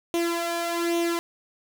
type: tone with flanger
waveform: sawtooth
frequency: 340 Hz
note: F4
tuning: 46 cents flat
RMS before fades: -26 dBFS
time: 0.14-1.19 s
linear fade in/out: 0 ms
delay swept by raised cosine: 0.31 to 1.71 ms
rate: 1.2 Hz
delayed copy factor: +0.65
effects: none